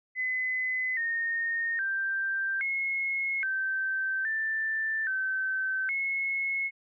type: tone with pitch steps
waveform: sine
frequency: 2025 / 1842 / 1573 / 2169 / 1552 / 1773 / 1540 / 2179 Hz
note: B6 / A#6 / G6 / C#7 / G6 / A6 / G6 / C#7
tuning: +43 / -21 / +6 / -38 / -18 / +13 / -31 / -30 cents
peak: -27 dBFS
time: 0.15-6.71 s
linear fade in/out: 50 ms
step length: 820 ms
effects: none